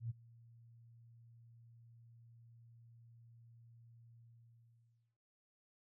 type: tone with ADSR envelope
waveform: sine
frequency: 116.3 Hz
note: A#2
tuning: 4 cents flat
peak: -36 dBFS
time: 0-5.18 s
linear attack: 100 ms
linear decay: 20 ms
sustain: -23 dB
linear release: 990 ms
effects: none